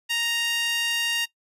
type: tone with high-pass filter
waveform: sawtooth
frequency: 932.3 Hz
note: A#5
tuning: in tune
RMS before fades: -25 dBFS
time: 0.09-1.26 s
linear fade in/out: 20 ms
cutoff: 2500 Hz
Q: 3
effects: noise-tail reverb RT60 0.1 s tail -19 dB re dry + resampled to 32000 Hz